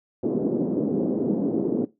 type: band-pass noise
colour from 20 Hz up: pink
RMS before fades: -24 dBFS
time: 0.23-1.85 s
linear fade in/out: 5 ms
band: 210 to 420 Hz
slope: 24 dB/octave
effects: noise-tail reverb RT60 0.2 s tail -17 dB re dry